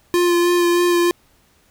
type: tone with vibrato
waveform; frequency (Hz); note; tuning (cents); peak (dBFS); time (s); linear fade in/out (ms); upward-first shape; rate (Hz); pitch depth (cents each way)
square; 349.2; F4; 0; -14; 0.14-1.11; 0; sine; 3.2; 16
effects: pink hiss -57 dBFS RMS until 1.7 s

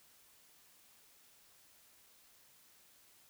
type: silence
effects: white hiss -65 dBFS RMS until 3.29 s

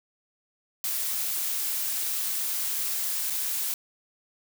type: noise with dropouts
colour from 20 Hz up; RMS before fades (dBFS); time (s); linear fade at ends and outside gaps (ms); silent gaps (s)
blue; -29; 0.84-3.74; 1; 3.3-3.304
effects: none

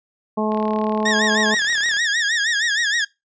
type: harmonic tone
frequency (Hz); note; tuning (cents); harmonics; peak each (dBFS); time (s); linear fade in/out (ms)
215; A3; -40; 1 / 2 / 3 / 4 / 5; -21 / -24 / -26 / -27 / -28; 0.37-1.55; 10
type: click train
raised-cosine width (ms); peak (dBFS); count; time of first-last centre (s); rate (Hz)
0.3; -21; 55; 0.52-1.968; 37.3
type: tone with vibrato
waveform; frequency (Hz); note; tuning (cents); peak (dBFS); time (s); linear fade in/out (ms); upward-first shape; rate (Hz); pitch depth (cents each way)
sawtooth; 1760; A6; 0; -14; 1.05-3.05; 10; sine; 6.4; 140
effects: noise-tail reverb RT60 0.2 s tail -21 dB re dry + resampled to 16000 Hz

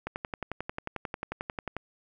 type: click train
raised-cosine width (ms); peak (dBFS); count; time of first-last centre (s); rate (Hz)
0.5; -18; 20; 0.07-1.766; 11.2
effects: none

